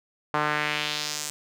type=tone with band-pass filter sweep; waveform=sawtooth; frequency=150 Hz; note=D3; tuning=37 cents sharp; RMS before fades=-28 dBFS; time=0.34-1.3 s; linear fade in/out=0 ms; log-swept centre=1100 to 8200 Hz; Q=1.7; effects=none